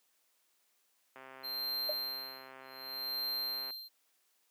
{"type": "click train", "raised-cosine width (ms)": 0.5, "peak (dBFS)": -35, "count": 337, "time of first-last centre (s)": [1.16, 3.705], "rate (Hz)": 132}
{"type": "tone with tremolo", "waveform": "square", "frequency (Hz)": 4159, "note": "C8", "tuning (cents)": -11, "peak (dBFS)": -34, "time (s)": [1.43, 3.89], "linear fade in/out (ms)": 20, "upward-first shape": "sine", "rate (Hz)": 0.66, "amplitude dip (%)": 100}
{"type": "tone with exponential decay", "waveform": "sine", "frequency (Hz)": 605, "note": "D#5", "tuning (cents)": -49, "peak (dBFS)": -29, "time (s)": [1.89, 1.96], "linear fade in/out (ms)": 5, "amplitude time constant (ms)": 15}
{"effects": ["white hiss -74 dBFS RMS until 4.5 s", "high-pass 300 Hz 12 dB/octave"]}